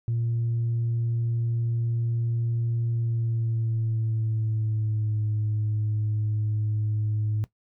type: tone with pitch glide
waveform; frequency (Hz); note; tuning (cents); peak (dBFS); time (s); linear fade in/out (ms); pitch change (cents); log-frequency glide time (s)
sine; 116.54 to 106.87; A#2 to A2; 0 to -50; -22; 0.08-7.44; 0; -150; 2.89-5.22
effects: noise-tail reverb RT60 0.1 s tail -18 dB re dry + tanh soft clip ceiling -20 dBFS